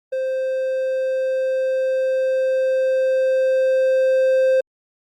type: tone with level ramp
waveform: triangle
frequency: 523.3 Hz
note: C5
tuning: in tune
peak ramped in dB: -18 to -11 dBFS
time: 0.12-4.61 s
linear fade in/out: 10 ms
effects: Opus 48 kbps